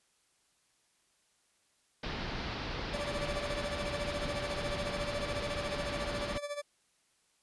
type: low-pass noise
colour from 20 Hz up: pink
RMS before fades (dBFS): -38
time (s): 2.03-6.38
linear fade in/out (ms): 5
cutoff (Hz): 5000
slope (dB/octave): 48
type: tone with tremolo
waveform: 40% pulse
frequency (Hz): 581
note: D5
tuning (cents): -19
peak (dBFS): -33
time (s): 2.93-6.62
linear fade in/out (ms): 10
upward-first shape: sine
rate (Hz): 14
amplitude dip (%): 75
effects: white hiss -72 dBFS RMS until 7.42 s + resampled to 24000 Hz